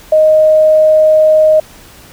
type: tone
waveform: sine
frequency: 622.3 Hz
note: D#5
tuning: in tune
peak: -4 dBFS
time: 0.12-1.6 s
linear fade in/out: 5 ms
effects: pink hiss -38 dBFS RMS until 2.12 s